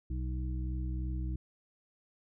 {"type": "harmonic tone", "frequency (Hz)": 63, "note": "B1", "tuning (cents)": 35, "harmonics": [1, 2, 3, 5], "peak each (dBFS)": [-33, -41, -46, -45], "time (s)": [0.1, 1.36], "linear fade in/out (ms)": 5, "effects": []}